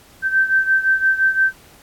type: beating tone pair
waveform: sine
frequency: 1553 / 1558.8 Hz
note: G6 / G6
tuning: -17 / -10 cents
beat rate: 5.8 Hz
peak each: -15 / -19 dBFS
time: 0.22-1.53 s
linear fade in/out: 50 ms
effects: pink hiss -48 dBFS RMS until 1.82 s + AAC 64 kbps